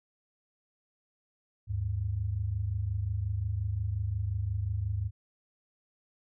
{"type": "tone pair together", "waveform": "sine", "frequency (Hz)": [76.56, 102.2], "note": ["D#2", "G#2"], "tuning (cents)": [-27, -27], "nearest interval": "perfect fourth", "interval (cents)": 500, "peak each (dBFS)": [-34, -30], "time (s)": [1.67, 5.11], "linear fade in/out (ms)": 50, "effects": []}